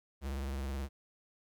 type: tone with vibrato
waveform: square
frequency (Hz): 68.2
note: C#2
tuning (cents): -28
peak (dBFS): -36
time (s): 0.21-0.89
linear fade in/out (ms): 50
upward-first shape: triangle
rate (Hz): 19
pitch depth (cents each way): 110
effects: 12-bit